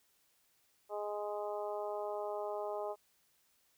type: harmonic tone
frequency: 207.6 Hz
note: G#3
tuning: in tune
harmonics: 2 / 3 / 4 / 5 / 6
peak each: -41 / -40 / -43 / -48 / -51 dBFS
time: 0.89-2.96 s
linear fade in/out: 50 ms
effects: white hiss -73 dBFS RMS until 3.77 s